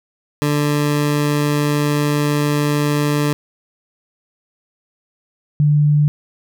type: tone pair in turn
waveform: 20% pulse / sine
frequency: 147 / 148.11 Hz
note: D3 / D3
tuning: +2 / +15 cents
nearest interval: unison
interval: 13 cents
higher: second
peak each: -10 dBFS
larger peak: neither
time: 0.42-3.33 / 5.6-6.08 s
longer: first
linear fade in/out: 0 ms
effects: none